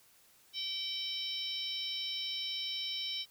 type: harmonic tone with a mistuned harmonic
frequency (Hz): 768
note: G5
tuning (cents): -36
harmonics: 3 / 4 / 5 / 6 / 7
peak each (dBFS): -47 / -39 / -40 / -48 / -41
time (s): 0.53-3.26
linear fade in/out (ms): 50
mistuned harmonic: 6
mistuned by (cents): +19
effects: white hiss -64 dBFS RMS until 3.3 s